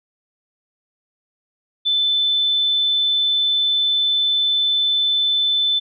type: tone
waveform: sine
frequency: 3520 Hz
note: A7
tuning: in tune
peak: -15 dBFS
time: 1.85-5.8 s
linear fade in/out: 20 ms
effects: none